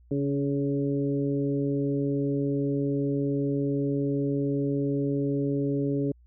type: harmonic tone with a mistuned harmonic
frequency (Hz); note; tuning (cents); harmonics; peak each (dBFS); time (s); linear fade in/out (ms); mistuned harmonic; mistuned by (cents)
140; C#3; +18; 1 / 2 / 3 / 4; -29 / -27 / -30 / -38; 0.11-6.12; 5; 2; +16
effects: added 60 Hz sine -53 dBFS peak until 6.26 s